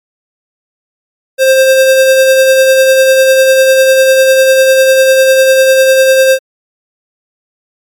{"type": "tone with tremolo", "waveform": "square", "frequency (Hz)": 528, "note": "C5", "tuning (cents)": 16, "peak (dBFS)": -3, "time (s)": [1.38, 6.39], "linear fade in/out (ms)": 50, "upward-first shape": "sine", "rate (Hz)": 10, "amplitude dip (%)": 30, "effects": ["MP3 96 kbps"]}